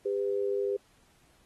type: tone pair together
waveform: sine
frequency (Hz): 400.7 / 502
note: G4 / B4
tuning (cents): +38 / +28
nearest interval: major third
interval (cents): 390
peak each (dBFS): -28 / -33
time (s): 0.05-0.77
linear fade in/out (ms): 10
effects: pink hiss -65 dBFS RMS until 1.45 s + AAC 32 kbps